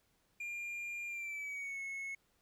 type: tone with pitch glide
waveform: triangle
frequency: 2400 to 2188 Hz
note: D7 to C#7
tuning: +37 to -23 cents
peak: -38 dBFS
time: 0.4-2.15 s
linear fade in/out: 5 ms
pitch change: -160 cents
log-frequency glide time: 1.08-1.81 s
effects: pink hiss -75 dBFS RMS until 2.41 s